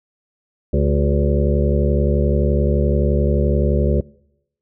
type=harmonic tone with a mistuned harmonic; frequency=71.6 Hz; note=D2; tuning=43 cents flat; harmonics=1 / 2 / 3 / 5 / 6 / 7 / 8; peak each=-17 / -20 / -22 / -24 / -25 / -25 / -26 dBFS; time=0.73-4.01 s; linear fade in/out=5 ms; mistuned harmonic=6; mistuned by=-55 cents; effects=noise-tail reverb RT60 0.8 s tail -24 dB re dry